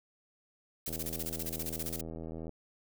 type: noise with tremolo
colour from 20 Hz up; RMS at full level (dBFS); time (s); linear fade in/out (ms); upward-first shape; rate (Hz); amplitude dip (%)
blue; -37; 0.86-2.01; 5; square; 15; 80
type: click train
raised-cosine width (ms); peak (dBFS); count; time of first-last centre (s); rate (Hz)
2; -29; 132; 0.88-2.493; 81.2
effects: none